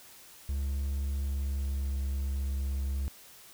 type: tone with pitch glide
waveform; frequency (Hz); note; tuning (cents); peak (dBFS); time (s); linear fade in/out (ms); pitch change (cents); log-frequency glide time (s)
triangle; 69.3 to 68.19; C#2 to C#2; 0 to -28; -27; 0.49-3.08; 0; -28; 1.26-1.95
effects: white hiss -53 dBFS RMS until 3.53 s